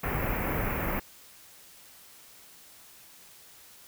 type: band-stop noise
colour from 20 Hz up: pink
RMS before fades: -30 dBFS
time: 0.03-1 s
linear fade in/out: 10 ms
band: 2500 to 13000 Hz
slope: 48 dB/octave
effects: white hiss -53 dBFS RMS until 3.87 s